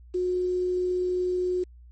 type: tone with quantisation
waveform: sine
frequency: 362.9 Hz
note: F#4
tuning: 34 cents flat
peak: -23 dBFS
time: 0.14-1.64 s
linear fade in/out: 10 ms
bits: 8
effects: added 60 Hz sine -46 dBFS peak until 1.91 s + MP3 32 kbps

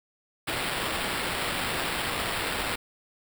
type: noise with sample-and-hold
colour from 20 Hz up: white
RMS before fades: -30 dBFS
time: 0.47-2.76 s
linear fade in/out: 10 ms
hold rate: 6300 Hz
effects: none

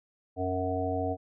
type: harmonic tone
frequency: 92.5 Hz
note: F#2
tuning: in tune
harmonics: 1 / 3 / 5 / 7 / 8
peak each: -34 / -34 / -34 / -34 / -34 dBFS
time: 0.36-1.17 s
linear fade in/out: 50 ms
effects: none

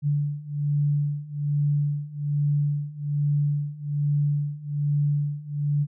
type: beating tone pair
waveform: sine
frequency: 144.9 / 146.1 Hz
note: D3 / D3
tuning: -23 / -9 cents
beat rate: 1.2 Hz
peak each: -26 / -24 dBFS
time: 0.02-5.87 s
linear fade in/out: 50 ms
effects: none

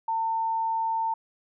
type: tone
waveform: sine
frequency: 900 Hz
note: A5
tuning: 39 cents sharp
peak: -24 dBFS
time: 0.08-1.14 s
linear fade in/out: 5 ms
effects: none

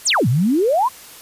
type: exponential two-way sweep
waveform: sine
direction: down then up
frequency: 10350 to 109.9 to 1089 Hz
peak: -13 dBFS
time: 0.05-0.89 s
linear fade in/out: 20 ms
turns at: 0.28 s
effects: white hiss -40 dBFS RMS until 1.21 s + resampled to 32000 Hz

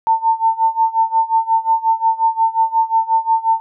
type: tone with tremolo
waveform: sine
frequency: 899 Hz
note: A5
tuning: 37 cents sharp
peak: -9 dBFS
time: 0.07-3.6 s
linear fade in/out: 0 ms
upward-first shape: sine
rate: 5.6 Hz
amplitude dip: 90%
effects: none

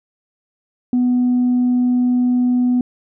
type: tone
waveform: sine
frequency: 247.7 Hz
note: B3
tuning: 5 cents sharp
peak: -11 dBFS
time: 0.93-2.81 s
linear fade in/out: 2 ms
effects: tanh soft clip ceiling -10 dBFS

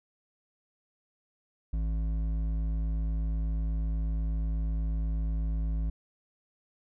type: tone with hard clipping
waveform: triangle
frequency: 54.1 Hz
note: A1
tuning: 29 cents flat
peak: -29 dBFS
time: 1.73-5.9 s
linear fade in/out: 5 ms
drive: 12 dB
effects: none

